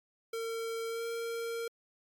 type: tone with pitch glide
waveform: square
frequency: 455.6 to 462.2 Hz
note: A#4 to A#4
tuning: -40 to -15 cents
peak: -35 dBFS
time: 0.33-1.68 s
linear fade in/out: 5 ms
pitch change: +25 cents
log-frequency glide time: 0.88-1.04 s
effects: MP3 96 kbps